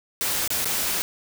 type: noise with dropouts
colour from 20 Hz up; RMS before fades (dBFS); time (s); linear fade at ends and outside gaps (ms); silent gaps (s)
white; -25; 0.21-1.02; 0; 0.477-0.504 / 0.645-0.655
effects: none